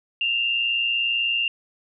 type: tone pair together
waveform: sine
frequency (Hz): 2678 / 2798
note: E7 / F7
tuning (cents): +27 / +3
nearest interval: minor second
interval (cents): 76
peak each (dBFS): -27 / -21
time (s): 0.21-1.48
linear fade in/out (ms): 2
effects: none